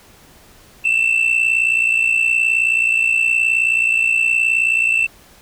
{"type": "tone pair together", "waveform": "sine", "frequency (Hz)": [2637, 2696], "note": ["E7", "E7"], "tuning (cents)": [0, 38], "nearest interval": "unison", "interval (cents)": 38, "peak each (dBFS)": -14, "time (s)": [0.84, 5.07], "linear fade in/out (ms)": 20, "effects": ["tanh soft clip ceiling -10 dBFS", "pink hiss -47 dBFS RMS until 5.41 s"]}